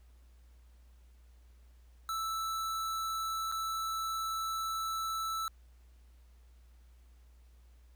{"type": "tone with dropouts", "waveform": "square", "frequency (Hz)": 1318.5, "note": "E6", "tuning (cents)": 0, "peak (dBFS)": -34, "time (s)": [2.09, 5.48], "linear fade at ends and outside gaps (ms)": 1, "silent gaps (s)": [3.516, 3.522], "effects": ["added 60 Hz sine -56 dBFS peak until 7.95 s", "pink hiss -72 dBFS RMS until 7.95 s"]}